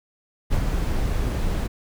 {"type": "noise with ADSR envelope", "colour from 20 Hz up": "brown", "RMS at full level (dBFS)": -20, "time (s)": [0.5, 1.68], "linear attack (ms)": 27, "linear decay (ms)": 73, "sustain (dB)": -3, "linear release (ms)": 20, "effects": []}